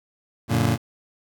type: chord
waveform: 25% pulse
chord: Gb augmented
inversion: none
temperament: just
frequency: 92.5 / 115.62 / 144.53 Hz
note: Gb2 / Bb2 / D3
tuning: 0 / -14 / -27 cents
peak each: -22 / -17 / -21 dBFS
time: 0.48-0.78 s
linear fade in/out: 50 ms
effects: 8-bit